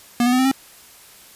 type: tone with pitch steps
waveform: square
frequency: 240 / 246.7 / 253.7 / 260.8 / 268.1 Hz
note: B3 / B3 / B3 / C4 / C4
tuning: -49 / -2 / +47 / -5 / +42 cents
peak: -15 dBFS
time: 0.2-0.515 s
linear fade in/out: 2 ms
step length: 63 ms
effects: white hiss -46 dBFS RMS until 1.35 s + resampled to 32000 Hz